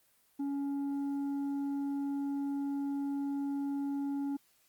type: tone with tanh clipping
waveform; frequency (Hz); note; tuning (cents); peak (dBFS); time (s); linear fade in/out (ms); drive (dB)
sine; 280.3; C#4; +19; -33; 0.39-4.37; 10; 5
effects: white hiss -69 dBFS RMS until 4.68 s + Opus 24 kbps